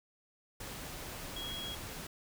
sine tone in noise, 3300 Hz, G#7, 12 cents flat, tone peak -40 dBFS, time 1.36-1.75 s, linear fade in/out 5 ms, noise pink, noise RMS -44 dBFS, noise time 0.6-2.07 s, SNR +1 dB, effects none

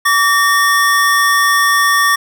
square tone pair together, 1148 / 1831.8 Hz, D6 / A#6, -40 / -31 cents, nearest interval minor sixth, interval 809 cents, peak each -13 dBFS, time 0.05-2.16 s, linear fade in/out 10 ms, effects none

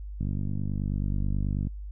click train, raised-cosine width 5 ms, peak -18 dBFS, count 73, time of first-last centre 0.21-1.67 s, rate 49.3 Hz, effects noise-tail reverb RT60 0.1 s tail -26 dB re dry + added 50 Hz sine -35 dBFS peak until 1.91 s

